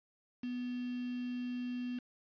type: tone with quantisation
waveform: sine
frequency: 246.9 Hz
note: B3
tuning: in tune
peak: -36 dBFS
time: 0.43-1.99 s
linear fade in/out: 5 ms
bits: 8
effects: resampled to 11025 Hz